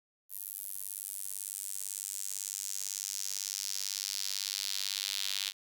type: tone with high-pass filter sweep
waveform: sawtooth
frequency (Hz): 98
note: G2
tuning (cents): 0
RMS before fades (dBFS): -38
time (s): 0.29-5.53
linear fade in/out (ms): 50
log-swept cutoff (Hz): 12000 to 3600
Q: 2.2
effects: none